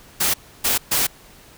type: noise bursts at uneven times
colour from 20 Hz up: white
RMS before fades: -19 dBFS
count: 3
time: 0.2-0.34 / 0.64-0.78 / 0.91-1.07 s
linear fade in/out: 10 ms
effects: pink hiss -47 dBFS RMS until 1.57 s